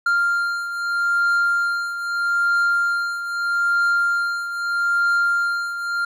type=beating tone pair; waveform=triangle; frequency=1395 / 1395.79 Hz; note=F6 / F6; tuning=-2 / -1 cents; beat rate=0.79 Hz; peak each=-17 / -23 dBFS; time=0.06-6.05 s; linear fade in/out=5 ms; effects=none